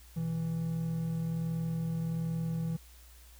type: tone pair together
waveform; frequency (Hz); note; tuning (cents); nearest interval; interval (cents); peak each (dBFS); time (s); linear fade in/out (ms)
triangle; 122.7 / 163.98; B2 / E3; -11 / -9; perfect fourth; 502; -38 / -29; 0.16-2.77; 10
effects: added 60 Hz sine -53 dBFS peak until 3.39 s + white hiss -59 dBFS RMS until 3.39 s